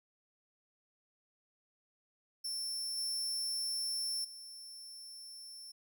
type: tone with level steps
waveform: sawtooth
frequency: 5380 Hz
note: E8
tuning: 34 cents sharp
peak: -34 / -32 / -45 dBFS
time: 2.44-5.72 s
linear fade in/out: 10 ms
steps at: 2.97 / 4.24 s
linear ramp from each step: 10 ms
effects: none